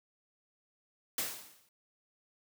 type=noise with exponential decay; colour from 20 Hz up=white; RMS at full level=-32 dBFS; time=1.18-1.69 s; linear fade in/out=2 ms; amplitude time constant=110 ms; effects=high-pass 100 Hz 12 dB/octave